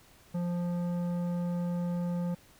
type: tone with tanh clipping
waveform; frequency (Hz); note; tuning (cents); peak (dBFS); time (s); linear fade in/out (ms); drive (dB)
sine; 174.9; F3; +3; -31; 0.34-2.35; 10; 12
effects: pink hiss -59 dBFS RMS until 2.59 s